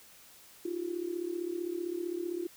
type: tone with amplitude modulation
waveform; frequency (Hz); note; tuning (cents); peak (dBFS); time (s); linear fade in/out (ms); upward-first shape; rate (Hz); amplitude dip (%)
sine; 348; F4; -6; -29; 0.65-2.47; 5; sine; 35.5; 80
effects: white hiss -56 dBFS RMS until 2.56 s